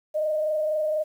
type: tone with frequency modulation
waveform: sine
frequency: 616 Hz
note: D#5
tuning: 17 cents flat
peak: -22 dBFS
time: 0.14-1.04 s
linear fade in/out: 20 ms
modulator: 24.1 Hz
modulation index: 0.58
effects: 9-bit